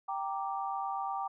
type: chord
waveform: sine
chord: G minor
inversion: none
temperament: equal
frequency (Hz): 784 / 932.3 / 1174.7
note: G5 / Bb5 / D6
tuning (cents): 0 / 0 / 0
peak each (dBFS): -35 / -39 / -38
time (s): 0.08-1.28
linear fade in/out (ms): 10
effects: none